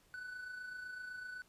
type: tone with amplitude modulation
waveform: triangle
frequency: 1494 Hz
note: F#6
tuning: 16 cents sharp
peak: -40 dBFS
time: 0.14-1.42 s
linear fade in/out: 0 ms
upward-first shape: sine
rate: 27.9 Hz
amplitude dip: 45%
effects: pink hiss -69 dBFS RMS until 1.48 s + resampled to 32000 Hz